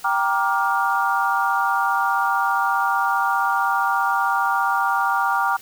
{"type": "chord", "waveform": "sine", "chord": "G minor seventh", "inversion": "none", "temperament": "just", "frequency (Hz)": [784, 940.8, 1176, 1411.2], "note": ["G5", "Bb5", "D6", "F6"], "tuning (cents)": [0, 16, 2, 18], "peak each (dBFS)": -23, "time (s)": [0.04, 5.57], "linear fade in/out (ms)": 10, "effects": ["white hiss -44 dBFS RMS until 5.61 s"]}